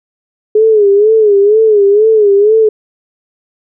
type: tone with vibrato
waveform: sine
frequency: 420 Hz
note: G#4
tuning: 19 cents sharp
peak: -4 dBFS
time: 0.55-2.69 s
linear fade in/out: 5 ms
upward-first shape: sine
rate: 2.1 Hz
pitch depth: 100 cents each way
effects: none